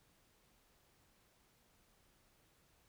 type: silence
effects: pink hiss -72 dBFS RMS until 2.88 s